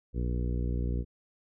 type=harmonic tone; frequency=60.4 Hz; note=B1; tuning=38 cents flat; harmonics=1 / 2 / 3 / 4 / 5 / 6 / 7 / 8; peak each=-29 / -35 / -39 / -41 / -43 / -45 / -46 / -47 dBFS; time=0.13-1.05 s; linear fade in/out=50 ms; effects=none